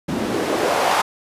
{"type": "noise with band-pass filter sweep", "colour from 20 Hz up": "white", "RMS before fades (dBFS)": -20, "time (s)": [0.08, 1.02], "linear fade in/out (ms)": 10, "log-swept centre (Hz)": [210, 900], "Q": 1.9, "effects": ["resampled to 32000 Hz"]}